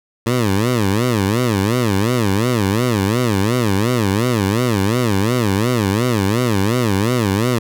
15% pulse tone with vibrato, 110 Hz, A2, in tune, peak -8 dBFS, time 0.26-7.59 s, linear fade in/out 10 ms, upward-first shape sine, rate 2.8 Hz, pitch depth 240 cents each way, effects none

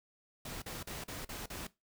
pink noise bursts, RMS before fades -43 dBFS, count 6, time 0.45-1.67 s, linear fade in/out 5 ms, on 170 ms, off 40 ms, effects noise-tail reverb RT60 0.2 s tail -18 dB re dry

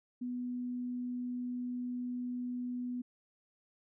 sine tone, 246.9 Hz, B3, in tune, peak -35 dBFS, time 0.21-3.02 s, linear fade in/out 10 ms, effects none

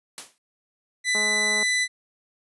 white noise with exponential decay, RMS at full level -32 dBFS, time 0.18-0.38 s, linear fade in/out 0 ms, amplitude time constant 42 ms
sawtooth tone, 1996 Hz, B6, 18 cents sharp, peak -17 dBFS, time 1.04-1.88 s, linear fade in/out 50 ms
click train, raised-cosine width 1 ms, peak -20 dBFS, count 102, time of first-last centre 1.15-1.629 s, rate 211 Hz
effects high-pass 200 Hz 12 dB/octave + resampled to 24000 Hz

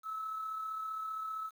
sine tone with amplitude modulation, 1300 Hz, E6, 24 cents flat, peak -34 dBFS, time 0.03-1.51 s, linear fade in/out 50 ms, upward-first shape sine, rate 35.3 Hz, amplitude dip 40%, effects tanh soft clip ceiling -30 dBFS + 10-bit

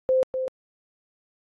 sine tone with echo, 519 Hz, C5, 14 cents flat, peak -17 dBFS, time 0.09-0.23 s, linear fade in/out 0 ms, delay 250 ms, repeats 1, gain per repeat -7 dB, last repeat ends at 0.48 s, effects AAC 32 kbps

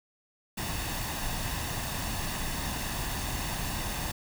pink noise with comb filter, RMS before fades -33 dBFS, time 0.57-4.12 s, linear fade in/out 10 ms, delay 1.1 ms, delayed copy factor +0.5, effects none

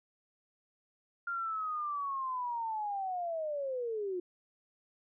sine linear sweep, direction down, 1403 to 349.2 Hz, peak -33 dBFS, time 1.27-4.2 s, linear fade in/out 5 ms, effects none

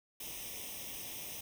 white noise with comb filter, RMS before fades -44 dBFS, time 0.2-1.41 s, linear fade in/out 5 ms, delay 0.34 ms, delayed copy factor +0.8, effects none

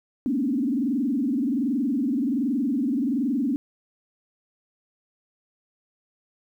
sine tone with frequency modulation, 261.6 Hz, C4, in tune, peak -21 dBFS, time 0.26-3.56 s, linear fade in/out 0 ms, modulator 21.3 Hz, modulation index 1.7, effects 10-bit

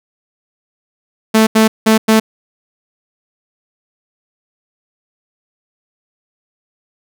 sawtooth tone bursts at uneven times, 220 Hz, A3, in tune, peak -3 dBFS, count 4, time 1.34-1.47 / 1.55-1.68 / 1.86-1.98 / 2.08-2.2 s, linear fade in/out 10 ms, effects none

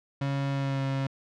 35% pulse tone with pitch glide, 138.59 to 135.58 Hz, C#3 to C#3, 0 to -38 cents, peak -25 dBFS, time 0.21-1.07 s, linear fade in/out 5 ms, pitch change -38 cents, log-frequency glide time 0.51-0.83 s, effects low-pass 4000 Hz 12 dB/octave

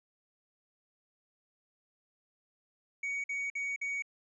triangle tone bursts, 2244 Hz, C#7, 21 cents sharp, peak -31 dBFS, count 4, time 3.03-4.023 s, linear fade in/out 5 ms, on 210 ms, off 51 ms, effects resampled to 22050 Hz

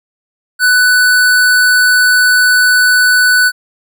square tone, 1492 Hz, F#6, 14 cents sharp, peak -7 dBFS, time 0.59-3.52 s, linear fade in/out 50 ms, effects none

